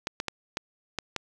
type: clicks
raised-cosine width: 0.2 ms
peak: -12 dBFS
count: 6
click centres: 0.071 / 0.201 / 0.283 / 0.571 / 0.987 / 1.163 s
effects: none